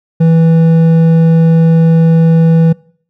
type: tone with hard clipping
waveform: triangle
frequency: 163.9 Hz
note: E3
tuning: 10 cents flat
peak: -6 dBFS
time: 0.2-2.73 s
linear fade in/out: 10 ms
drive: 10 dB
effects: noise-tail reverb RT60 0.6 s tail -25 dB re dry